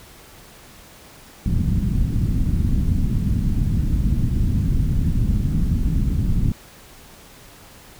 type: low-pass noise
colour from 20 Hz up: pink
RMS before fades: -19 dBFS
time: 1.46-6.52 s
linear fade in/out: 2 ms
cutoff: 220 Hz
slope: 24 dB/octave
effects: pink hiss -45 dBFS RMS until 7.99 s